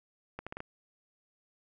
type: accelerating click train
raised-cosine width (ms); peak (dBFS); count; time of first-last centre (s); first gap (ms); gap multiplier
0.5; -24; 5; 0.39-0.604; 76; 0.77
effects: none